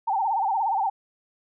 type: tone with vibrato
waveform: sine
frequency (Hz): 840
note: G#5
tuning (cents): +19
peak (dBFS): -21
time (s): 0.07-0.9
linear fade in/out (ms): 10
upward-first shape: sine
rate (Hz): 17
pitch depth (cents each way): 170
effects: none